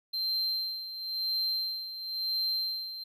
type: tone with tremolo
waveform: triangle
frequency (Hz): 4137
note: C8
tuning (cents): -20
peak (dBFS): -26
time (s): 0.13-3.04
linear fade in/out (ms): 10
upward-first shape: sine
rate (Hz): 0.97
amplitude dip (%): 70
effects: none